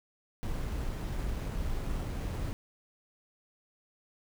brown noise with sample-and-hold, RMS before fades -34 dBFS, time 0.43-2.53 s, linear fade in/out 0 ms, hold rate 8820 Hz, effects none

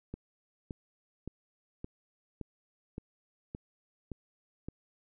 click train, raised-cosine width 3 ms, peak -26 dBFS, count 9, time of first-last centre 0.14-4.685 s, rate 1.76 Hz, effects none

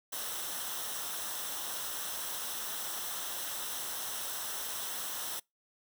white noise with comb filter, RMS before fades -38 dBFS, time 0.12-5.4 s, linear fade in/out 10 ms, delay 0.43 ms, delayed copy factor -0.6, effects noise-tail reverb RT60 0.2 s tail -26 dB re dry

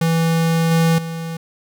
square tone with level steps, 164.6 Hz, E3, 2 cents flat, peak -15 / -13 / -25 dBFS, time 0.01-1.37 s, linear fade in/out 5 ms, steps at 0.71 / 0.98 s, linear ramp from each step 5 ms, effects none

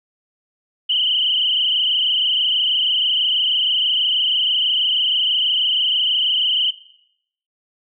sine tone with frequency modulation, 3000 Hz, F#7, 23 cents sharp, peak -15 dBFS, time 0.89-6.71 s, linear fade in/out 10 ms, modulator 26.2 Hz, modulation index 5, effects noise-tail reverb RT60 0.8 s tail -19 dB re dry

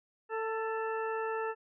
harmonic tone with a mistuned harmonic, 444.8 Hz, A4, 19 cents sharp, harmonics 1 / 2 / 3 / 4 / 6, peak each -34 / -38 / -40 / -42 / -49 dBFS, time 0.29-1.55 s, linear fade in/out 50 ms, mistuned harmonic 4, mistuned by -24 cents, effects none

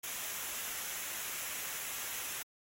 white noise with comb filter, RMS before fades -40 dBFS, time 0.03-2.43 s, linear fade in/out 10 ms, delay 0.22 ms, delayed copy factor -0.5, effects AAC 48 kbps

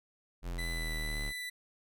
square linear sweep, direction down, 44.35 to 35.6 Hz, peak -36 dBFS, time 0.42-1.33 s, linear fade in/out 50 ms
30% pulse tone with vibrato, 1992 Hz, B6, 14 cents sharp, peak -35 dBFS, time 0.58-1.5 s, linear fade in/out 10 ms, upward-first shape triangle, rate 2 Hz, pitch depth 10 cents each way
effects none

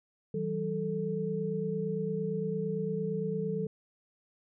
sine tone cluster, 161.9 / 190.7 / 439.2 Hz, E3 / G3 / A4, -31 / -47 / -3 cents, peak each -35 / -35 / -33 dBFS, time 0.34-3.67 s, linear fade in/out 5 ms, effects none

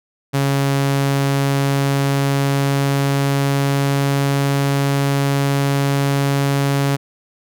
sawtooth tone with pitch glide, 138.59 to 139.55 Hz, C#3 to C#3, 0 to +12 cents, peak -11 dBFS, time 0.33-6.97 s, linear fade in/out 20 ms, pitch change +12 cents, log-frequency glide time 0.98-4.51 s, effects none

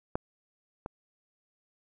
clicks, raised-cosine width 1 ms, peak -15 / -22 dBFS, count 2, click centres 0.155 / 0.861 s, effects none

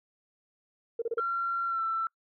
sine tone bursts, 461.5 Hz, A#4, 17 cents flat, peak -26 dBFS, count 4, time 0.99-1.2 s, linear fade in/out 5 ms, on 30 ms, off 30 ms
sine tone with pitch glide, 1370 to 1335.6 Hz, F6 to E6, -34 to +22 cents, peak -27 dBFS, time 1.18-2.07 s, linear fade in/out 2 ms, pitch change -44 cents, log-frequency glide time 1.67-1.82 s
effects noise-tail reverb RT60 0.1 s tail -25 dB re dry + tanh soft clip ceiling -19 dBFS

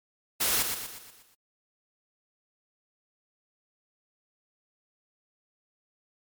white noise with echo, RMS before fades -26 dBFS, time 0.4-0.63 s, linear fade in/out 10 ms, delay 120 ms, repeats 6, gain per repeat -6 dB, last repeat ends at 1.35 s, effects MP3 96 kbps

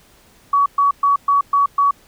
sine tone bursts, 1130 Hz, C#6, 33 cents sharp, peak -11 dBFS, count 6, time 0.53-1.91 s, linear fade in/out 5 ms, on 130 ms, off 120 ms, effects pink hiss -51 dBFS RMS until 2.07 s

